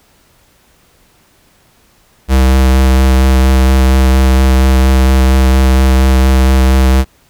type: tone with vibrato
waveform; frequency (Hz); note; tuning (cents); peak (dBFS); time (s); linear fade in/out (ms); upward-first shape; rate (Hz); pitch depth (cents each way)
square; 65.41; C2; 0; -6; 2.28-7.05; 50; sine; 4.3; 14
effects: pink hiss -50 dBFS RMS until 7.29 s